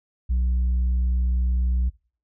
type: tone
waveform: sine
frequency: 61.74 Hz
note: B1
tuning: in tune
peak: -16 dBFS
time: 0.29-1.9 s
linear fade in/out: 20 ms
effects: noise-tail reverb RT60 0.4 s tail -24 dB re dry + tanh soft clip ceiling -18 dBFS